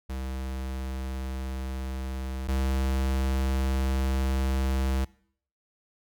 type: tone pair in turn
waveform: square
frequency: 65.5 / 66.11 Hz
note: C2 / C2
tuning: +2 / +19 cents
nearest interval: unison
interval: 17 cents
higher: second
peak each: -32 / -25 dBFS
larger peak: second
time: 0.09-2.48 / 2.48-5.05 s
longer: second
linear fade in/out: 10 ms
effects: noise-tail reverb RT60 0.6 s tail -22 dB re dry